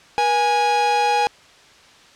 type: tone pair together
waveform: 45% pulse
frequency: 481.1 / 828 Hz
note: B4 / G#5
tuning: -45 / -5 cents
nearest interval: major sixth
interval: 940 cents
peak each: -24 / -16 dBFS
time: 0.18-1.27 s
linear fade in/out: 0 ms
effects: white hiss -48 dBFS RMS until 2.15 s + low-pass 5000 Hz 12 dB/octave